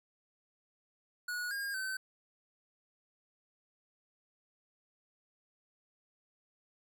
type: tone with pitch steps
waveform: square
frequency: 1459 / 1619 / 1534 Hz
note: F#6 / G#6 / G6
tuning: -25 / -45 / -38 cents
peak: -36 dBFS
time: 1.28-1.97 s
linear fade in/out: 5 ms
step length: 230 ms
effects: none